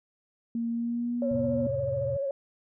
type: tone with pitch glide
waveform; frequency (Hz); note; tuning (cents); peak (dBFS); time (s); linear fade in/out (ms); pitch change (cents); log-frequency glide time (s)
sine; 232.2 to 240.9; A#3 to B3; -7 to -43; -27; 0.55-1.67; 2; +64; 0.7-1.16
type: tone with vibrato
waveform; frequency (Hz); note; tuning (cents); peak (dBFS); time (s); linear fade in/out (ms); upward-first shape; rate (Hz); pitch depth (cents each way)
sine; 554.4; C#5; 0; -27; 1.22-2.31; 2; triangle; 14; 52
type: chord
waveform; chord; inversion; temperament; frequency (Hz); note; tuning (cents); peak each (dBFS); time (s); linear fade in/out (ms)
sine; F major; none; equal; 87.31 / 110 / 130.81; F2 / A2 / C3; 0 / 0 / 0; -40 / -37 / -34; 1.31-2.17; 5
effects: tanh soft clip ceiling -14 dBFS